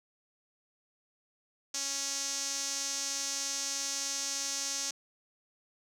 sawtooth tone with band-pass filter, 276.8 Hz, C#4, 2 cents flat, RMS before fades -35 dBFS, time 1.74-4.91 s, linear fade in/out 5 ms, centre 6100 Hz, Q 3.9, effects none

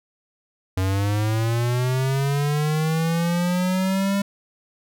square linear sweep, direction up, 92.5 to 200.4 Hz, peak -20 dBFS, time 0.77-4.22 s, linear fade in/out 5 ms, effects none

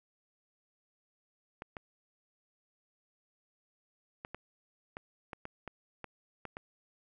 clicks, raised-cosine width 0.5 ms, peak -26 dBFS, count 11, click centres 1.621 / 1.768 / 4.249 / 4.346 / 4.969 / 5.332 / 5.454 / 5.677 / 6.043 / 6.453 / 6.569 s, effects none

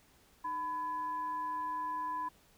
sine tone with frequency modulation, 1001 Hz, B5, 23 cents sharp, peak -34 dBFS, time 0.44-2.29 s, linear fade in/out 10 ms, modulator 694 Hz, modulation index 0.29, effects pink hiss -65 dBFS RMS until 2.57 s

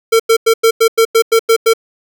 square tone bursts, 453 Hz, A#4, 50 cents flat, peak -7 dBFS, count 10, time 0.12-1.736 s, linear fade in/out 10 ms, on 77 ms, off 94 ms, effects 8-bit

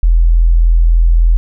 sine tone, 41.77 Hz, E1, 24 cents sharp, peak -5 dBFS, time 0.03-1.37 s, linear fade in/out 0 ms, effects none

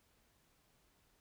silence, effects pink hiss -73 dBFS RMS until 1.2 s

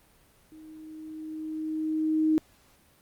sine tone with level ramp, 313.1 Hz, D#4, 11 cents sharp, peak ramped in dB -46 to -19 dBFS, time 0.52-2.38 s, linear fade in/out 0 ms, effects pink hiss -61 dBFS RMS until 3.01 s + Opus 32 kbps

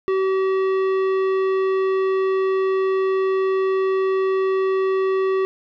sine tone with tanh clipping, 381.7 Hz, G4, 46 cents flat, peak -19 dBFS, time 0.08-5.45 s, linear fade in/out 0 ms, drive 13 dB, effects none

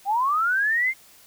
sine linear sweep, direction up, 760 to 2138 Hz, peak -19 dBFS, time 0.05-0.94 s, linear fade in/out 50 ms, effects white hiss -52 dBFS RMS until 1.26 s

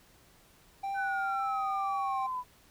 triangle tone with vibrato, 784 Hz, G5, in tune, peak -30 dBFS, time 0.83-2.27 s, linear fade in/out 10 ms, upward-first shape triangle, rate 2 Hz, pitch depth 15 cents each way
sine exponential sweep, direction down, 1531 to 987.8 Hz, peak -32 dBFS, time 0.94-2.44 s, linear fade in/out 50 ms
effects pink hiss -61 dBFS RMS until 2.7 s

